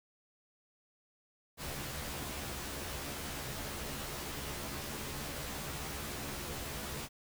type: noise with comb filter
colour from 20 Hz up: pink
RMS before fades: -41 dBFS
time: 1.57-7.09 s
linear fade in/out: 50 ms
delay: 14 ms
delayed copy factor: +0.85
effects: none